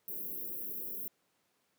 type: band-stop noise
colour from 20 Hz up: white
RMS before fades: -40 dBFS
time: 0.08-1.08 s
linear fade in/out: 2 ms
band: 480 to 12000 Hz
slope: 48 dB/octave
effects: pink hiss -75 dBFS RMS until 1.78 s + high-pass 200 Hz 12 dB/octave